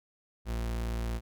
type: tone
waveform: 40% pulse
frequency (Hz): 57.5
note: A#1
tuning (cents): -23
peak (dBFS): -30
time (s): 0.45-1.21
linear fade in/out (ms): 50
effects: none